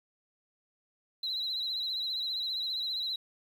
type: tone with vibrato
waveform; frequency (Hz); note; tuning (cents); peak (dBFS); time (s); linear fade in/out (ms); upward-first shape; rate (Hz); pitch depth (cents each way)
triangle; 3972; B7; +9; -28; 1.23-3.16; 5; sine; 15; 62
effects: tanh soft clip ceiling -29 dBFS + 10-bit